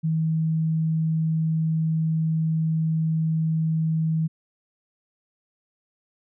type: tone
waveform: sine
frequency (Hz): 160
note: D#3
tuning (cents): +49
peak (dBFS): -20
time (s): 0.03-4.28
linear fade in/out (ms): 20
effects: none